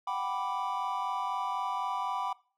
triangle chord, G major seventh, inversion third, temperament equal, 740 / 784 / 987.8 / 1174.7 Hz, F#5 / G5 / B5 / D6, 0 / 0 / 0 / 0 cents, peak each -37 / -35 / -32 / -35 dBFS, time 0.07-2.33 s, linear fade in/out 5 ms, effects noise-tail reverb RT60 0.4 s tail -21 dB re dry

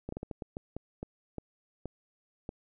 slowing click train, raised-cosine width 2 ms, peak -24 dBFS, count 12, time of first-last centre 0.09-2.491 s, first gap 34 ms, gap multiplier 1.34, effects none

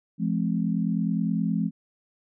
sine tone cluster, 171.4 / 211.9 / 261.2 Hz, F3 / G#3 / C4, -32 / +35 / -3 cents, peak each -26 / -26 / -30 dBFS, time 0.18-1.71 s, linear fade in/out 50 ms, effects none

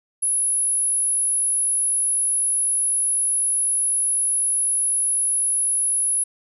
sine tone, 10548 Hz, E9, in tune, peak -18 dBFS, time 0.22-6.24 s, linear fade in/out 10 ms, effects none

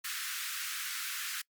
pink high-pass noise, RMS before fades -38 dBFS, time 0.04-1.42 s, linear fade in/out 10 ms, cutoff 1300 Hz, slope 48 dB/octave, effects noise-tail reverb RT60 0.1 s tail -24 dB re dry + Opus 48 kbps

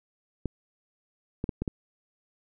clicks, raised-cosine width 3 ms, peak -16 dBFS, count 5, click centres 0.457 / 1.441 / 1.492 / 1.62 / 1.678 s, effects none

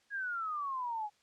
sine exponential sweep, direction down, 1665 to 820 Hz, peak -34 dBFS, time 0.1-1.1 s, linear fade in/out 50 ms, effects white hiss -70 dBFS RMS until 1.22 s + low-pass 6000 Hz 12 dB/octave

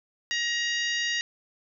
harmonic tone, 945 Hz, A#5, 23 cents sharp, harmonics 2 / 3 / 4 / 5 / 6 / 7, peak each -28 / -32 / -34 / -36 / -38 / -39 dBFS, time 0.31-1.21 s, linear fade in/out 0 ms, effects none

